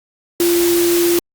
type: tone in noise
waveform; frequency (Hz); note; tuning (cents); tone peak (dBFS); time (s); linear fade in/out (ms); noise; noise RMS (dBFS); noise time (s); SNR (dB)
sine; 345.4; F4; -19; -12; 0.4-1.19; 2; white; -21; 0.4-1.19; +6
effects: Opus 48 kbps